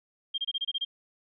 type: tone bursts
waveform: sine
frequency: 3200 Hz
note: G7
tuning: 35 cents sharp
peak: -27 dBFS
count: 8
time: 0.34-0.85 s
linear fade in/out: 10 ms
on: 41 ms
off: 26 ms
effects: none